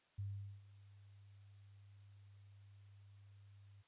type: tone with ADSR envelope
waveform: sine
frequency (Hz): 99.8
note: G2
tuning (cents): +32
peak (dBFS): -40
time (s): 0.18-3.83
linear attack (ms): 11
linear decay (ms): 420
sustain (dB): -19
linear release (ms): 26
effects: white hiss -74 dBFS RMS until 3.87 s + resampled to 8000 Hz